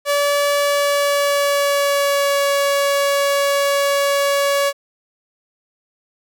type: tone with pitch glide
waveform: sawtooth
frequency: 574 to 563.2 Hz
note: D5 to C#5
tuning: -40 to +27 cents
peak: -11 dBFS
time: 0.05-4.73 s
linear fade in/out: 50 ms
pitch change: -33 cents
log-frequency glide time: 0.55-2.44 s
effects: none